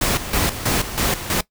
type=noise with tremolo; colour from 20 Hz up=pink; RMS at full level=-19 dBFS; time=0.01-1.41 s; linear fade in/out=5 ms; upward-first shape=square; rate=3.1 Hz; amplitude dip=70%; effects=noise-tail reverb RT60 0.1 s tail -19 dB re dry